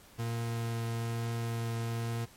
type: tone with vibrato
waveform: 40% pulse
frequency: 115.8 Hz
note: A#2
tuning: 11 cents flat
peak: -31 dBFS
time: 0.18-2.26 s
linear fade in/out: 20 ms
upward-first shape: triangle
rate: 1.1 Hz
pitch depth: 9 cents each way
effects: pink hiss -57 dBFS RMS until 2.36 s + MP3 64 kbps